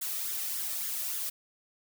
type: noise with flanger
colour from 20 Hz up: blue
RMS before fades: -34 dBFS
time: 0.01-1.3 s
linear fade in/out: 10 ms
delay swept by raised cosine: 0.57 to 1.67 ms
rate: 3.5 Hz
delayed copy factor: +0.55
effects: none